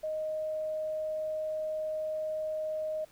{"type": "tone", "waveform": "sine", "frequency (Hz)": 622.3, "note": "D#5", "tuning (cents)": 0, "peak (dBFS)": -31, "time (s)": [0.03, 3.05], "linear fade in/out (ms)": 10, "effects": ["pink hiss -61 dBFS RMS until 3.11 s"]}